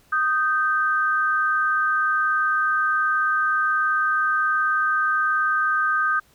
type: tone pair together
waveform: sine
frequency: 1239.3 / 1558 Hz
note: D#6 / G6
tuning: -7 / -11 cents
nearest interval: major third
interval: 396 cents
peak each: -21 dBFS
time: 0.12-6.2 s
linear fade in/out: 10 ms
effects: pink hiss -58 dBFS RMS until 6.34 s